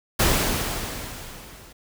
pink noise with level ramp, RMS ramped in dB -18 to -47 dBFS, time 0.19-1.73 s, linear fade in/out 10 ms, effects none

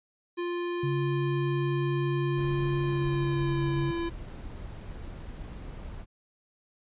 square tone with pitch glide, 349.2 to 338.1 Hz, F4 to E4, 0 to +44 cents, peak -30 dBFS, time 0.37-4.1 s, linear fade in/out 20 ms, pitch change -56 cents, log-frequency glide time 2.81-3.69 s
sine tone, 139.1 Hz, C#3, 6 cents sharp, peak -27 dBFS, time 0.83-3.91 s, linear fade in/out 5 ms
brown noise, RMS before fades -40 dBFS, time 2.35-6.06 s, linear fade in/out 50 ms
effects resampled to 8000 Hz

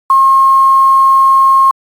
sine tone with quantisation, 1075 Hz, C6, 47 cents sharp, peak -4 dBFS, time 0.1-1.71 s, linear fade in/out 2 ms, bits 5, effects AAC 64 kbps

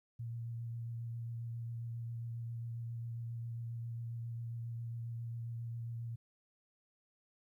sine tone with vibrato, 116.54 Hz, A#2, in tune, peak -39 dBFS, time 0.19-6.16 s, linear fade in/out 10 ms, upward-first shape sine, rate 7.4 Hz, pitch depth 15 cents each way, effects 13-bit

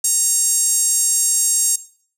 5% pulse tone with high-pass filter, 932.3 Hz, A#5, in tune, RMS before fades -17 dBFS, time 0.04-1.76 s, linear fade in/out 5 ms, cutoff 7500 Hz, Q 3.4, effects noise-tail reverb RT60 0.5 s tail -17 dB re dry

